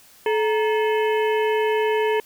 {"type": "harmonic tone with a mistuned harmonic", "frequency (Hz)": 431.9, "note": "A4", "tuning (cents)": -32, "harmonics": [1, 2, 4, 5, 6, 7], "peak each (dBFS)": [-19, -25, -31, -33, -35, -36], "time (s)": [0.26, 2.2], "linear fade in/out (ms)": 2, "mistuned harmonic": 2, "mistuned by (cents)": 130, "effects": ["white hiss -51 dBFS RMS until 2.25 s"]}